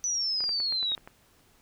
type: exponential sweep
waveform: sine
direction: down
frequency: 6010 to 3729 Hz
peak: -26 dBFS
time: 0.04-0.95 s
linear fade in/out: 0 ms
type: clicks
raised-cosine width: 0.5 ms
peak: -28 dBFS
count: 9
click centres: 0.406 / 0.44 / 0.492 / 0.602 / 0.724 / 0.829 / 0.919 / 0.978 / 1.075 s
effects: pink hiss -62 dBFS RMS until 1.61 s